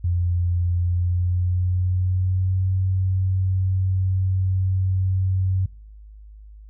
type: tone with pitch glide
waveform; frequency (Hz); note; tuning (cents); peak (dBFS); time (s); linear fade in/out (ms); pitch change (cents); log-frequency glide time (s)
sine; 87.7 to 93.99; F2 to F#2; +8 to +28; -18; 0.04-5.66; 5; +120; 0.8-2.67
effects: noise-tail reverb RT60 0.5 s tail -23 dB re dry + added 52 Hz sine -40 dBFS peak until 6.69 s